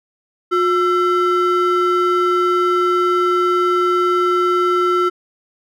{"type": "ring-modulated tone", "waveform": "triangle", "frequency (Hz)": 850, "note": "G#5", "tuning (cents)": 40, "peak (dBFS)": -8, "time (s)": [0.51, 5.1], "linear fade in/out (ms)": 20, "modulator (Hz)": 491, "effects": []}